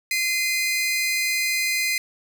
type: tone pair together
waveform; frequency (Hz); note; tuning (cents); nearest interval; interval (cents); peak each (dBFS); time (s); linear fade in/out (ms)
sawtooth; 2066 / 2458; C7 / D#7; -22 / -22; minor third; 300; -19 / -23; 0.11-1.98; 2
effects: none